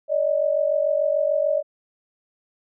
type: tone pair together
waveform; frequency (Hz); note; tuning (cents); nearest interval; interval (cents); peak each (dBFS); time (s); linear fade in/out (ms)
sine; 573 / 619.8; D5 / D#5; -43 / -7; minor second; 136; -21 / -21; 0.08-1.63; 50
effects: none